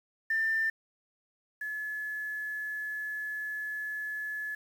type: tone pair in turn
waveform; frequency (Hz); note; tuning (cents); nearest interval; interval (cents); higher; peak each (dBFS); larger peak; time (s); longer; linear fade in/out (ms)
sine; 1789 / 1711.2; A6 / A6; +28 / -49; minor second; 77; first; -25 / -33; first; 0.3-0.7 / 1.61-4.55; second; 5
effects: tanh soft clip ceiling -21 dBFS + 9-bit